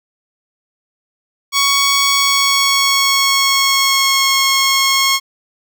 10% pulse tone with pitch glide, 1116 to 1086.1 Hz, C#6 to C#6, +11 to -36 cents, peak -3 dBFS, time 1.52-5.2 s, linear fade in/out 50 ms, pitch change -47 cents, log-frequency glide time 2.15-4.35 s, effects none

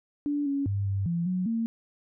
sine tone with pitch steps, 290.1 / 279.3 / 99.7 / 98.2 / 170.3 / 183.3 / 227.8 Hz, D4 / C#4 / G2 / G2 / F3 / F#3 / A#3, -21 / +13 / +30 / +4 / -43 / -16 / -40 cents, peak -25 dBFS, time 0.26-1.66 s, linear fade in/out 0 ms, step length 200 ms, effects none

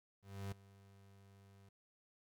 35% pulse tone with ADSR envelope, 98.5 Hz, G2, 9 cents sharp, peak -39 dBFS, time 0.22-1.69 s, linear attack 300 ms, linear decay 6 ms, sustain -20 dB, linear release 4 ms, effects 13-bit

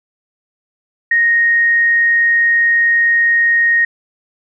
sine tone, 1864.7 Hz, A#6, in tune, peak -9 dBFS, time 1.11-3.85 s, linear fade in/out 5 ms, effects none

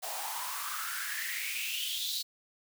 white noise with high-pass filter sweep, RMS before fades -36 dBFS, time 0.02-2.23 s, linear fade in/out 20 ms, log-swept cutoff 680 to 4200 Hz, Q 7.1, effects none

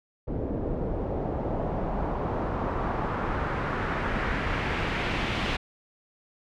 pink noise with low-pass filter sweep, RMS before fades -29 dBFS, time 0.27-5.57 s, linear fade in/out 10 ms, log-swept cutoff 430 to 3000 Hz, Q 1.5, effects none

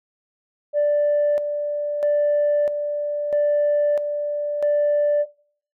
sine tone with tremolo, 587.3 Hz, D5, in tune, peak -14 dBFS, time 0.73-5.26 s, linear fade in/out 50 ms, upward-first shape square, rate 0.77 Hz, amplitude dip 55%, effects noise-tail reverb RT60 0.5 s tail -19 dB re dry + tanh soft clip ceiling -13 dBFS

